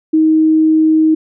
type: tone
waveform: sine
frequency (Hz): 315.1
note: D#4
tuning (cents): +22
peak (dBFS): -7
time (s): 0.13-1.15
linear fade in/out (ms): 10
effects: none